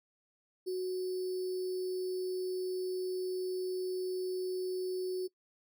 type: tone with sample-and-hold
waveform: sine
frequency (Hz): 369.3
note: F#4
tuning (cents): -3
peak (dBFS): -32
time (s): 0.66-5.28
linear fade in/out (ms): 20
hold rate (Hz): 4900
effects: noise-tail reverb RT60 0.1 s tail -21 dB re dry